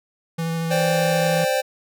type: tone with vibrato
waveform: square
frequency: 164.81 Hz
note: E3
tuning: in tune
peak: -23 dBFS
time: 0.38-1.45 s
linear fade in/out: 10 ms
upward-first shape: square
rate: 13 Hz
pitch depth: 9 cents each way
type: chord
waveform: square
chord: C suspended second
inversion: none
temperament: just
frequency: 523.3 / 588.7 / 784.9 Hz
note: C5 / D5 / G5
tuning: 0 / +4 / +2 cents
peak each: -22 / -25 / -26 dBFS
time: 0.7-1.62 s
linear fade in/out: 20 ms
effects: none